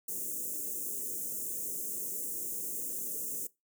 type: band-stop noise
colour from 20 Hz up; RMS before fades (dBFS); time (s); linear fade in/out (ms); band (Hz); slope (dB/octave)
white; -37; 0.08-3.47; 5; 510 to 6600; 48
effects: noise-tail reverb RT60 0.2 s tail -20 dB re dry + high-pass 200 Hz 12 dB/octave